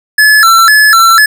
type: tone with vibrato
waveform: square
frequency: 1519 Hz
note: F#6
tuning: 45 cents sharp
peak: -3 dBFS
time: 0.18-1.26 s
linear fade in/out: 5 ms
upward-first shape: square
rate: 2 Hz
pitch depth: 210 cents each way
effects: none